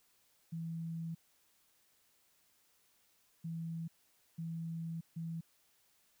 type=tone bursts at uneven times; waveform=sine; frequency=164.81 Hz; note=E3; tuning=in tune; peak=-38 dBFS; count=4; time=0.52-1.15 / 3.44-3.88 / 4.38-5.01 / 5.16-5.41 s; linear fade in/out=10 ms; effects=white hiss -72 dBFS RMS until 6.2 s